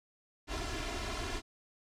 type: noise with comb filter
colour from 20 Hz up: pink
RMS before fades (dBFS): -37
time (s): 0.47-1.42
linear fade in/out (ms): 50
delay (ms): 2.9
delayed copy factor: +1
effects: low-pass 6000 Hz 12 dB/octave